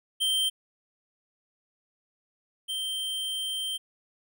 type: tone pair in turn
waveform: square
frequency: 3136 / 3136 Hz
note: G7 / G7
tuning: 0 / 0 cents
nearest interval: unison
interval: 0 cents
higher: neither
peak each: -24 / -30 dBFS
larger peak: first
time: 0.2-0.5 / 2.68-3.78 s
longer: second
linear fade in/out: 20 ms
effects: none